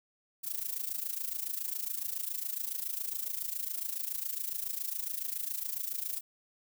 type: noise with amplitude modulation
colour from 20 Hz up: violet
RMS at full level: -33 dBFS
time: 0.43-6.21 s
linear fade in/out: 20 ms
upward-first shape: sine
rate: 27.2 Hz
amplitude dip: 80%
effects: none